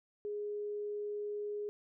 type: tone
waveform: sine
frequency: 415 Hz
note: G#4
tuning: 1 cent flat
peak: -36 dBFS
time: 0.25-1.69 s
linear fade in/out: 0 ms
effects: none